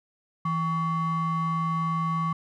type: ring-modulated tone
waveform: triangle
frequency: 480.7 Hz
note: B4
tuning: 47 cents flat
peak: -19 dBFS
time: 0.45-2.33 s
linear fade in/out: 5 ms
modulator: 645 Hz
effects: none